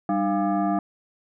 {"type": "tone with frequency modulation", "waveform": "sine", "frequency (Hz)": 196, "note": "G3", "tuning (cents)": 0, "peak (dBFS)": -20, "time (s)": [0.09, 0.79], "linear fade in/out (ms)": 2, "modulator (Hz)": 500, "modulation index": 1.5, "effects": []}